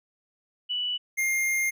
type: tone pair in turn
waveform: sine / square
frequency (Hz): 2959 / 2118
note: F#7 / C7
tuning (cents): -1 / +21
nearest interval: tritone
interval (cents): 578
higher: first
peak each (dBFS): -26 / -24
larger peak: second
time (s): 0.69-0.98 / 1.17-1.71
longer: second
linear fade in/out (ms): 20
effects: none